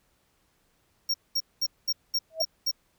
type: tone bursts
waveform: square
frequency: 5560 Hz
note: F8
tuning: 9 cents flat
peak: -24 dBFS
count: 7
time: 1.09-2.714 s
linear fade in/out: 10 ms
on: 52 ms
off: 210 ms
type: tone with exponential growth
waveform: sine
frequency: 644 Hz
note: E5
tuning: 41 cents flat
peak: -24 dBFS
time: 2.3-2.42 s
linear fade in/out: 5 ms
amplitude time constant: 26 ms
effects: pink hiss -69 dBFS RMS until 2.98 s